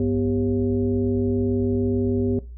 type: tone with frequency modulation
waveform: sine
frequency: 246.9 Hz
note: B3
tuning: in tune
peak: -19 dBFS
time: 0-2.39 s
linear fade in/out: 2 ms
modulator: 149 Hz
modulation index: 1.2
effects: noise-tail reverb RT60 0.3 s tail -18 dB re dry + added 60 Hz sine -35 dBFS peak until 2.57 s